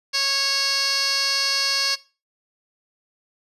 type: tone with band-pass filter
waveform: 15% pulse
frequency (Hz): 551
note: C#5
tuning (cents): -11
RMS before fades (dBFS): -22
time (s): 0.13-1.96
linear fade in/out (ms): 20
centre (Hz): 4200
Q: 5.2
effects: noise-tail reverb RT60 0.3 s tail -18 dB re dry + resampled to 32000 Hz